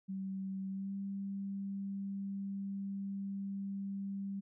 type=tone with pitch glide; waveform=sine; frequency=192.1 to 197.04 Hz; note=G3 to G3; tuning=-35 to +9 cents; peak=-37 dBFS; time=0.08-4.41 s; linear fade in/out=20 ms; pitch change=+44 cents; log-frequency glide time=0.68-0.94 s; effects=none